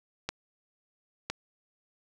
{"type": "clicks", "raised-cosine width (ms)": 0.2, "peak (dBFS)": -14, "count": 2, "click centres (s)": [0.29, 1.3], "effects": []}